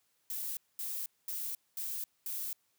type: noise bursts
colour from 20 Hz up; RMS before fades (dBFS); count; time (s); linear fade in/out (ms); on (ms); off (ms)
violet; -38; 5; 0.3-2.53; 2; 270; 220
effects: white hiss -75 dBFS RMS until 2.78 s + high-pass 60 Hz 12 dB/octave